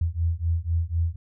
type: beating tone pair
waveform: sine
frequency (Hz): 81.7 / 85.7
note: E2 / F2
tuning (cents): -15 / -32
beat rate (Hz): 4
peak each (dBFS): -25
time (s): 0.01-1.16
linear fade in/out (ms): 5
effects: none